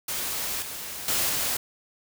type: noise with level steps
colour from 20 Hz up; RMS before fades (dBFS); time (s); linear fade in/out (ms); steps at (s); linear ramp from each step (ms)
white; -30 / -36 / -25 / -27; 0.08-1.57; 5; 0.62 / 1.08 / 1.29; 2
effects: none